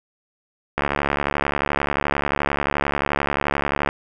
click train, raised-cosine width 0.5 ms, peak -5 dBFS, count 223, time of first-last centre 0.78-3.889 s, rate 71.4 Hz, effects none

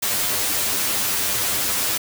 white noise with comb filter, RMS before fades -22 dBFS, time 0.02-1.98 s, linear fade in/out 10 ms, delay 10 ms, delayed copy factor +0.65, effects none

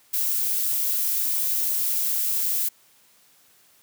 violet noise, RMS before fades -24 dBFS, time 0.13-2.69 s, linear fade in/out 10 ms, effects white hiss -58 dBFS RMS until 3.82 s + high-pass 80 Hz 12 dB/octave

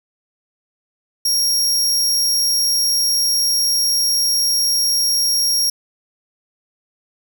sawtooth tone, 5588 Hz, F8, in tune, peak -12 dBFS, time 1.25-5.7 s, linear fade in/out 5 ms, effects none

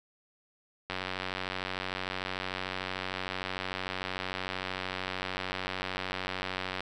click train, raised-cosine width 0.3 ms, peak -17 dBFS, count 552, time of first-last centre 0.9-6.806 s, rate 93.3 Hz, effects none

